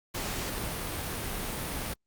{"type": "noise", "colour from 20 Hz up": "pink", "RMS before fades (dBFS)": -34, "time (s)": [0.14, 1.94], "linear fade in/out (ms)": 10, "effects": ["Opus 48 kbps"]}